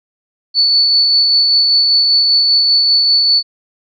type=tone with tremolo; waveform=sine; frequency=4463 Hz; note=C#8; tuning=11 cents sharp; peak=-7 dBFS; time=0.54-3.43 s; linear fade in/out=50 ms; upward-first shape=sine; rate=5.1 Hz; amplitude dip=25%; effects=none